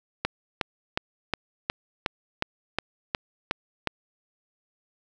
click train, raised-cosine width 0.3 ms, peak -8 dBFS, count 11, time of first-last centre 0.25-3.873 s, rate 2.76 Hz, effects none

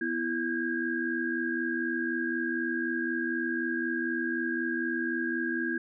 sine tone cluster, 247.3 / 332.6 / 1567 / 1631 Hz, B3 / E4 / G6 / G#6, +3 / +16 / -1 / -32 cents, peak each -34 / -32 / -39 / -32 dBFS, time 0.01-5.78 s, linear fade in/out 5 ms, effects none

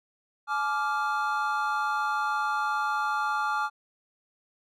triangle chord, D diminished, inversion second, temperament equal with one note detuned, 851.5 / 1174.7 / 1396.9 Hz, Ab5 / D6 / F6, +43 / 0 / 0 cents, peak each -28 dBFS, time 0.47-3.7 s, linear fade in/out 50 ms, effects none

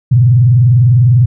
sine tone with vibrato, 120.4 Hz, B2, 44 cents flat, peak -4 dBFS, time 0.11-1.26 s, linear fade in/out 10 ms, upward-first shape sine, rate 20 Hz, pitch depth 250 cents each way, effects none

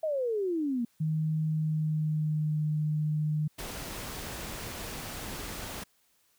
sine exponential sweep, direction down, 650 to 227.4 Hz, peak -27 dBFS, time 0.03-0.85 s, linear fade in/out 5 ms
sine tone with pitch glide, 156.5 to 152.48 Hz, D#3 to D#3, +10 to -35 cents, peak -26 dBFS, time 1-3.48 s, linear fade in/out 10 ms, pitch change -45 cents, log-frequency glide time 1.43-2.61 s
pink noise, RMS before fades -39 dBFS, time 3.58-5.84 s, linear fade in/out 10 ms
effects white hiss -69 dBFS RMS until 6.38 s

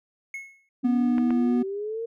triangle tone with exponential decay, 2182 Hz, C#7, 28 cents flat, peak -28 dBFS, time 0.34-0.69 s, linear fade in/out 2 ms, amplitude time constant 75 ms
sine exponential sweep, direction up, 261.6 to 466.2 Hz, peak -28 dBFS, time 0.83-2.06 s, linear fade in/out 10 ms
triangle tone, 243.8 Hz, B3, 22 cents flat, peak -18 dBFS, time 0.84-1.63 s, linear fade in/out 10 ms
clicks, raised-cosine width 0.5 ms, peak -20 dBFS, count 2, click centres 1.182 / 1.306 s
effects none

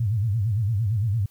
sine tone with vibrato, 106.9 Hz, A2, 49 cents flat, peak -20 dBFS, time 0-1.26 s, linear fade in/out 5 ms, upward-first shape sine, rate 8.8 Hz, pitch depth 190 cents each way, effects white hiss -61 dBFS RMS until 1.3 s

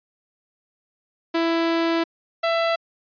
sawtooth tone pair in turn, 331.9 / 666.7 Hz, E4 / E5, +12 / +19 cents, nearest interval octave, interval 1207 cents, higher second, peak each -15 dBFS, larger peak neither, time 1.34-2.04 / 2.43-2.76 s, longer first, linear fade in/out 10 ms, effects resampled to 11025 Hz

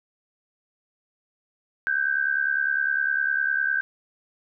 sine tone pair together, 1530.1 / 1600 Hz, G6 / G6, -42 / +35 cents, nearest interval minor second, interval 77 cents, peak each -24 dBFS, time 1.87-3.81 s, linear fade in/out 0 ms, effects none

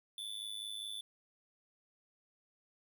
square tone with amplitude modulation, 3496 Hz, A7, 12 cents flat, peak -38 dBFS, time 0.18-1.01 s, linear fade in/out 2 ms, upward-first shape sine, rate 105 Hz, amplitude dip 80%, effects none

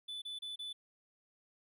triangle tone bursts, 3487 Hz, A7, 16 cents flat, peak -39 dBFS, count 4, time 0.08-0.73 s, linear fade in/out 10 ms, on 140 ms, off 30 ms, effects none

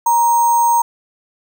sine tone with sample-and-hold, 940 Hz, A#5, 14 cents sharp, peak -10 dBFS, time 0.06-0.82 s, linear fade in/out 5 ms, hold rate 7350 Hz, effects none

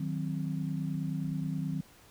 sine chord, C diminished, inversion first, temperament equal, 155.56 / 185 / 261.6 Hz, Eb3 / Gb3 / C4, 0 / 0 / 0 cents, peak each -33 / -36 / -38 dBFS, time 0-1.81 s, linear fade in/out 5 ms, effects pink hiss -58 dBFS RMS until 2.1 s

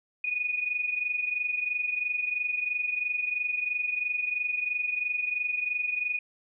sine tone pair together, 2466 / 2489 Hz, D#7 / D#7, -16 / 0 cents, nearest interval unison, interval 16 cents, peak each -28 / -33 dBFS, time 0.24-6.19 s, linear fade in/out 5 ms, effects none

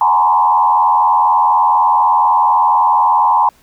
sine tone with frequency modulation, 934 Hz, A#5, 3 cents sharp, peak -8 dBFS, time 0.01-3.49 s, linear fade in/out 2 ms, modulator 84.1 Hz, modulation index 1.4, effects pink hiss -51 dBFS RMS until 3.62 s

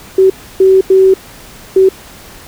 sine tone bursts at uneven times, 380.9 Hz, G4, 50 cents flat, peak -3 dBFS, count 4, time 0.18-0.3 / 0.6-0.81 / 0.9-1.14 / 1.76-1.89 s, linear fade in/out 5 ms, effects pink hiss -35 dBFS RMS until 2.47 s

